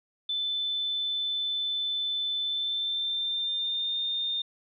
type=tone with pitch glide; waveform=sine; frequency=3520 to 3632 Hz; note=A7 to A#7; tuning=0 to -46 cents; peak=-27 dBFS; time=0.29-4.42 s; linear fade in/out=5 ms; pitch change=+54 cents; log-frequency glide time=2.42-3.97 s; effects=none